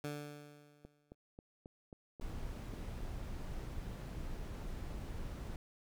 15% pulse tone with exponential decay, 146.83 Hz, D3, in tune, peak -32 dBFS, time 0.04-1.15 s, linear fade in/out 2 ms, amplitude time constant 240 ms
click train, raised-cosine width 2 ms, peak -37 dBFS, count 9, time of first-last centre 0.85-3.006 s, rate 3.71 Hz
brown noise, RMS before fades -43 dBFS, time 2.21-5.56 s, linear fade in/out 2 ms
effects none

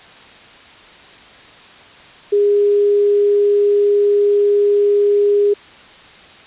sine tone, 409 Hz, G#4, 26 cents flat, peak -10 dBFS, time 2.32-5.54 s, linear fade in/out 10 ms, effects white hiss -41 dBFS RMS until 6.46 s + resampled to 8000 Hz

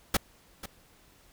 pink noise with echo, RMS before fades -24 dBFS, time 0.14-0.17 s, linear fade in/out 5 ms, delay 490 ms, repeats 1, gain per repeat -15 dB, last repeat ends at 0.66 s, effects pink hiss -60 dBFS RMS until 1.32 s

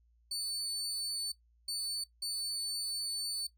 30% pulse tone bursts at uneven times, 4498 Hz, C#8, 24 cents sharp, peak -31 dBFS, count 3, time 0.31-1.32 / 1.68-2.04 / 2.22-3.47 s, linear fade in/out 5 ms, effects noise-tail reverb RT60 0.1 s tail -18 dB re dry + added 58 Hz sine -65 dBFS peak until 3.57 s

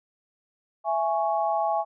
sine chord, C# minor, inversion first, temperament just, 665.2 / 831.5 / 1108.7 Hz, E5 / G#5 / C#6, +16 / +2 / 0 cents, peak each -26 / -25 / -31 dBFS, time 0.84-1.85 s, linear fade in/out 50 ms, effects none

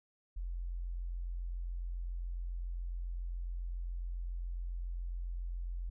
sine tone, 43.63 Hz, F1, 1 cent flat, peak -36 dBFS, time 0.36-5.9 s, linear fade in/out 10 ms, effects none

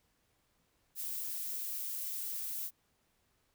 violet noise, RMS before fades -39 dBFS, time 0.95-2.71 s, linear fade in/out 50 ms, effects pink hiss -75 dBFS RMS until 3.54 s

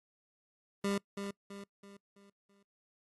25% pulse tone with echo, 199.7 Hz, G3, 32 cents sharp, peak -27 dBFS, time 0.84-0.98 s, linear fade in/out 5 ms, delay 330 ms, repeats 5, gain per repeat -7 dB, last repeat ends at 2.63 s, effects noise-tail reverb RT60 0.1 s tail -23 dB re dry + AAC 32 kbps

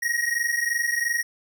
square tone pair together, 1874.1 / 1897 Hz, A#6 / A#6, +9 / +30 cents, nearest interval unison, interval 21 cents, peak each -26 dBFS, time 0.02-1.23 s, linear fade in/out 10 ms, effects none

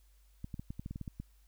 clicks, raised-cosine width 5 ms, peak -28 dBFS, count 11, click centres 0.444 / 0.542 / 0.595 / 0.705 / 0.795 / 0.861 / 0.91 / 0.959 / 1.013 / 1.078 / 1.2 s, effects added 50 Hz sine -61 dBFS peak until 1.47 s + white hiss -73 dBFS RMS until 1.47 s

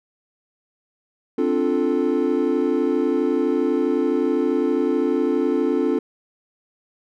triangle chord, D minor seventh, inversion third, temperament equal, 261.6 / 293.7 / 349.2 / 440 Hz, C4 / D4 / F4 / A4, 0 / 0 / 0 / 0 cents, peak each -21 dBFS, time 1.38-5.99 s, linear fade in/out 5 ms, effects tanh soft clip ceiling -5 dBFS

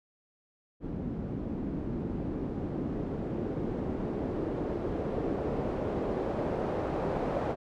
white noise with low-pass filter sweep, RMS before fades -33 dBFS, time 0.8-7.56 s, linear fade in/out 50 ms, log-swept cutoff 240 to 600 Hz, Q 1.3, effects none

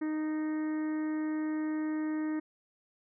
harmonic tone, 309.3 Hz, D#4, 10 cents flat, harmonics 1 / 2 / 3 / 4 / 5 / 6 / 7, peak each -30 / -48 / -49 / -51 / -53 / -49 / -57 dBFS, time 0.01-2.4 s, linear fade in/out 10 ms, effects none

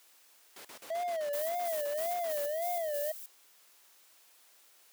pink noise bursts, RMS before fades -47 dBFS, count 15, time 0.56-2.456 s, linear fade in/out 5 ms, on 90 ms, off 39 ms
triangle tone with vibrato, 640 Hz, D#5, 49 cents sharp, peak -29 dBFS, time 0.9-3.12 s, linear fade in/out 5 ms, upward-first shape sine, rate 1.8 Hz, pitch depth 180 cents each way
violet noise with tremolo, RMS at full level -40 dBFS, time 1.33-3.26 s, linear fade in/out 2 ms, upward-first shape square, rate 3.1 Hz, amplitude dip 50%
effects white hiss -62 dBFS RMS until 4.92 s + high-pass 400 Hz 12 dB/octave

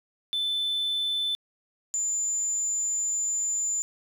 sine tone pair in turn, 3520 / 7093 Hz, A7 / A8, 0 / +13 cents, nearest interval octave, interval 1213 cents, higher second, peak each -23 dBFS, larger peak neither, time 0.33-1.35 / 1.94-3.82 s, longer second, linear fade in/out 0 ms, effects tanh soft clip ceiling -23 dBFS + 9-bit

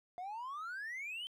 triangle exponential sweep, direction up, 698.5 to 3136 Hz, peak -38 dBFS, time 0.18-1.27 s, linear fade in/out 0 ms, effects tanh soft clip ceiling -35 dBFS

